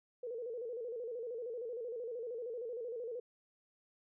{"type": "tone with vibrato", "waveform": "sine", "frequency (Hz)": 472.5, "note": "A#4", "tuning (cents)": 23, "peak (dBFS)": -39, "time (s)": [0.23, 3.2], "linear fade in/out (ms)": 5, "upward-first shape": "square", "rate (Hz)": 13, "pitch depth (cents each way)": 83, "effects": []}